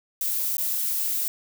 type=noise with dropouts; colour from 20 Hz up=violet; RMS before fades=-26 dBFS; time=0.21-1.28 s; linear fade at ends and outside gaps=1 ms; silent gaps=0.569-0.581 s; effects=none